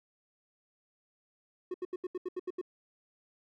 triangle tone bursts, 364.3 Hz, F#4, 27 cents flat, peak -31 dBFS, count 9, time 1.71-2.614 s, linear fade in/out 5 ms, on 32 ms, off 77 ms, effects none

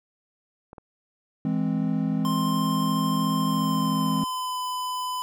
clicks, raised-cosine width 1 ms, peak -28 dBFS, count 2, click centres 0.731 / 0.782 s
triangle chord, E augmented, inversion none, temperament equal, 164.81 / 207.7 / 261.6 Hz, E3 / G#3 / B#3, 0 / 0 / 0 cents, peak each -25 dBFS, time 1.45-4.24 s, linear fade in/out 2 ms
square tone with pitch glide, 1052 to 1005.7 Hz, C6 to B5, +9 to +31 cents, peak -28 dBFS, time 2.25-5.22 s, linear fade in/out 0 ms, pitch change -78 cents, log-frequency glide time 3.48-4.59 s
effects none

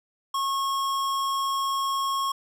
sine tone with hard clipping, 1091 Hz, C#6, 28 cents flat, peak -26 dBFS, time 0.34-2.32 s, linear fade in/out 5 ms, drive 17 dB, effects none

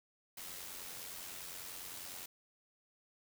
white noise with amplitude modulation, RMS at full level -45 dBFS, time 0.37-2.26 s, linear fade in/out 5 ms, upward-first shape sine, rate 89.9 Hz, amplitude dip 45%, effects none

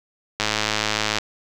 click train, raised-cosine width 0.2 ms, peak -3 dBFS, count 85, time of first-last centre 0.4-1.185 s, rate 107 Hz, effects none

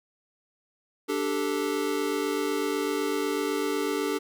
square chord, D suspended fourth, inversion none, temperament equal, 293.7 / 392 / 440 Hz, D4 / G4 / A4, 0 / 0 / 0 cents, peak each -31 dBFS, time 1.08-4.19 s, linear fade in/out 20 ms, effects none

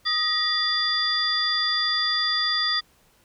sine tone cluster, 1247 / 1896 / 3485 / 4788 Hz, D#6 / A#6 / A7 / D8, +3 / +29 / -17 / +33 cents, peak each -30 / -28 / -26 / -24 dBFS, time 0.05-2.81 s, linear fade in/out 20 ms, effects pink hiss -60 dBFS RMS until 3.24 s

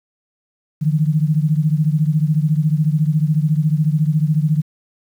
sine beating tone pair, 150 / 164 Hz, D3 / E3, +37 / -9 cents, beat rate 14 Hz, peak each -15 / -18 dBFS, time 0.81-4.62 s, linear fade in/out 20 ms, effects 8-bit

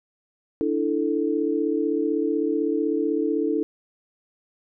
sine chord, D suspended second, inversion none, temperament equal, 293.7 / 329.6 / 440 Hz, D4 / E4 / A4, 0 / 0 / 0 cents, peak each -25 dBFS, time 0.61-3.63 s, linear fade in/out 0 ms, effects none

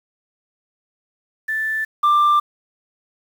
sine tone pair in turn, 1760 / 1184.9 Hz, A6 / D6, 0 / +15 cents, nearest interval perfect fifth, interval 685 cents, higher first, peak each -19 / -9 dBFS, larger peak second, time 1.48-1.85 / 2.03-2.4 s, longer neither, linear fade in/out 10 ms, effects tanh soft clip ceiling -11 dBFS + 7-bit

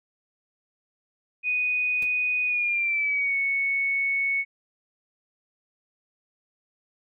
sine tone with pitch glide, 2485 to 2214 Hz, D#7 to C#7, -3 to -3 cents, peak -22 dBFS, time 1.43-4.45 s, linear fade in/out 50 ms, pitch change -200 cents, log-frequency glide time 2.45-3.36 s
pink noise with exponential decay, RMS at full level -39 dBFS, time 2.02-2.1 s, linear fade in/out 2 ms, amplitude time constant 17 ms
effects none

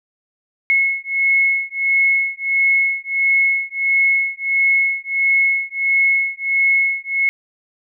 sine beating tone pair, 2181 / 2182.5 Hz, C#7 / C#7, -29 / -28 cents, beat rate 1.5 Hz, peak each -17 dBFS, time 0.7-7.29 s, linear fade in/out 0 ms, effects none

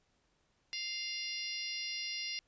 harmonic tone, 698.5 Hz, F5, in tune, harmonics 3 / 4 / 5 / 6 / 7 / 8, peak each -44 / -43 / -49 / -46 / -42 / -45 dBFS, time 0.73-2.39 s, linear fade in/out 0 ms, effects pink hiss -75 dBFS RMS until 2.47 s + resampled to 16000 Hz

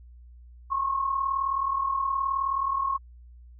sine tone pair together, 1053 / 1092 Hz, C6 / C#6, +11 / -26 cents, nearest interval minor second, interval 63 cents, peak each -31 / -25 dBFS, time 0.7-2.98 s, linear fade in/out 20 ms, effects added 60 Hz sine -46 dBFS peak until 3.59 s

